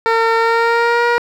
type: tone with pitch glide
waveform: 15% pulse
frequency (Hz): 454.8 to 475.8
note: A#4 to A#4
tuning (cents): -43 to +35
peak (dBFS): -5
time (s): 0.06-1.18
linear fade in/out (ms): 0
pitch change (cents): +78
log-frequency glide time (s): 0.36-1.06
effects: low-pass 3000 Hz 12 dB/octave + 7-bit